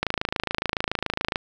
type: click train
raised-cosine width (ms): 0.3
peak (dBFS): -7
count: 37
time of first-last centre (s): 0.03-1.358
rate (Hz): 27.1
effects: none